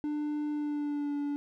triangle tone with pitch glide, 297.7 to 288.2 Hz, D4 to D4, +24 to -33 cents, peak -28 dBFS, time 0.04-1.36 s, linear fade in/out 0 ms, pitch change -57 cents, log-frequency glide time 0.51-1.15 s, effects none

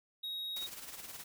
triangle tone, 3783 Hz, A#7, 25 cents sharp, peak -36 dBFS, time 0.23-0.67 s, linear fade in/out 10 ms
white noise with tremolo, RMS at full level -45 dBFS, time 0.56-1.24 s, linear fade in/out 5 ms, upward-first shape sine, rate 19 Hz, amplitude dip 55%
effects none

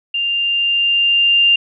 sine tone with level ramp, 2794 Hz, F7, in tune, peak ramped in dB -16 to -8 dBFS, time 0.14-1.56 s, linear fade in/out 5 ms, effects none

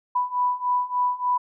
sine beating tone pair, 987.8 / 991.2 Hz, B5 / B5, 0 / +6 cents, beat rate 3.4 Hz, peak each -25 / -23 dBFS, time 0.15-1.38 s, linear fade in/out 10 ms, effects none

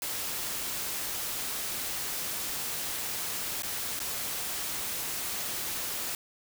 white noise with dropouts, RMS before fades -34 dBFS, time 0.02-6.15 s, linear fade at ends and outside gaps 1 ms, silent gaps 3.622-3.633 / 3.992-4.001 s, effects none

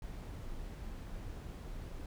brown noise, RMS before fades -44 dBFS, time 0.02-2.06 s, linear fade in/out 2 ms, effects none

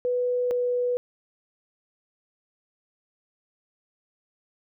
sine tone pair in turn, 493.9 / 491.6 Hz, B4 / B4, 0 / -8 cents, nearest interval unison, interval 8 cents, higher first, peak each -22 dBFS, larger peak neither, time 0.05-0.51 / 0.51-0.97 s, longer neither, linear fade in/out 0 ms, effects none

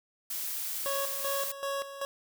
blue noise, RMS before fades -35 dBFS, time 0.3-1.52 s, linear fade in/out 5 ms
25% pulse tone with tremolo, 554.4 Hz, C#5, in tune, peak -27 dBFS, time 0.86-2.05 s, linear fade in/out 0 ms, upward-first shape square, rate 2.6 Hz, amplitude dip 70%
effects none

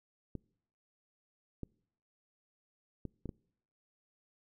clicks, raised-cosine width 3 ms, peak -27 dBFS, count 5, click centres 0.353 / 1.633 / 3.053 / 3.257 / 3.292 s, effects noise-tail reverb RT60 0.7 s tail -26 dB re dry

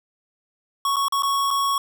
square tone with dropouts, 1108.7 Hz, C#6, in tune, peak -20 dBFS, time 0.85-1.78 s, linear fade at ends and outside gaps 2 ms, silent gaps 0.96-0.966 / 1.083-1.123 / 1.223-1.232 / 1.506-1.51 s, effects none

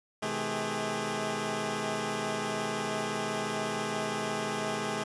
10% pulse tone cluster, 127.4 / 159.7 / 213.9 / 401.9 Hz, C3 / D#3 / A3 / G4, -46 / +45 / -49 / +43 cents, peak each -32 / -32 / -25 / -28 dBFS, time 0.22-5.04 s, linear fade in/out 10 ms, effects resampled to 22050 Hz + 9-bit

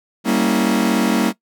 40% pulse chord, G diminished seventh, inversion none, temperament equal with one note detuned, 196 / 233.1 / 277.2 / 326 Hz, G3 / Bb3 / Db4 / Fb4, 0 / 0 / 0 / -19 cents, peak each -20 / -17 / -21 / -21 dBFS, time 0.24-1.33 s, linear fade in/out 50 ms, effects noise-tail reverb RT60 0.1 s tail -18 dB re dry

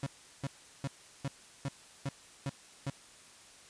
35% pulse tone bursts, 137.7 Hz, C#3, 11 cents flat, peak -31 dBFS, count 8, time 0.03-2.9 s, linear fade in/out 2 ms, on 35 ms, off 370 ms, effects white hiss -56 dBFS RMS until 3.69 s + resampled to 22050 Hz

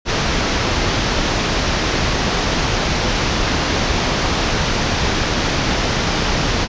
pink low-pass noise, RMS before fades -18 dBFS, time 0.05-6.68 s, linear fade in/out 50 ms, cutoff 6300 Hz, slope 48 dB/octave, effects resampled to 16000 Hz

